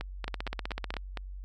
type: two click trains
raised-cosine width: 0.3 ms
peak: -17 / -19 dBFS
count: 12 / 6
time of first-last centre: 0.28-0.968 / 0.01-1.173 s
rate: 16 / 4.3 Hz
effects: added 47 Hz sine -38 dBFS peak until 1.44 s + MP3 96 kbps